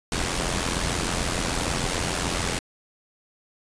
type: noise with amplitude modulation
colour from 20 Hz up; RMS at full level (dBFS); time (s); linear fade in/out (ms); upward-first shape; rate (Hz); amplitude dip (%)
pink; -23; 0.12-2.59; 2; sine; 86.7; 65
effects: resampled to 22050 Hz